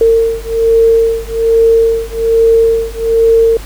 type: beating tone pair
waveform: sine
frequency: 454.5 / 455.7 Hz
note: A#4 / A#4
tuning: -44 / -39 cents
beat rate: 1.2 Hz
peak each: -10 dBFS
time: 0.01-3.57 s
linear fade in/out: 2 ms
effects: added 50 Hz sine -25 dBFS peak until 3.65 s + pink hiss -33 dBFS RMS until 3.65 s